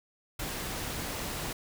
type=noise; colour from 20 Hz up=pink; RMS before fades=-36 dBFS; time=0.39-1.53 s; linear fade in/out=5 ms; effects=none